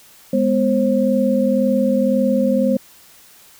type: tone cluster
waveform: sine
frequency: 205.8 / 247.7 / 533 Hz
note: G#3 / B3 / C5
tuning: -16 / +5 / +32 cents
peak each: -18 dBFS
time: 0.33-2.77 s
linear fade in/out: 5 ms
effects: white hiss -47 dBFS RMS until 3.59 s